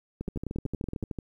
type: two click trains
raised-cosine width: 3 ms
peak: -20 / -21 dBFS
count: 9 / 14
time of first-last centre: 0.28-1.028 / 0.21-1.187 s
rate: 10.7 / 13.3 Hz
effects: 10-bit